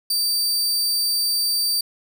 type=tone; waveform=sawtooth; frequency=4645 Hz; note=D8; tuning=20 cents flat; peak=-16 dBFS; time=0.1-1.81 s; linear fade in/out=5 ms; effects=none